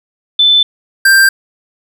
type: tone pair in turn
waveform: sine / square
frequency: 3520 / 1579.3 Hz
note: A7 / G6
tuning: 0 / +12 cents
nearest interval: octave + major second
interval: 1388 cents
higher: first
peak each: -5 dBFS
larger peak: neither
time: 0.39-0.63 / 1.05-1.29 s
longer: neither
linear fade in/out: 5 ms
effects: none